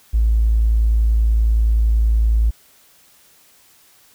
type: tone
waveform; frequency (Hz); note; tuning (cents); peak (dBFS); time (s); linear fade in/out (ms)
triangle; 55.3; A1; +9; -8; 0.13-2.51; 20
effects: tanh soft clip ceiling -10 dBFS + white hiss -52 dBFS RMS until 4.14 s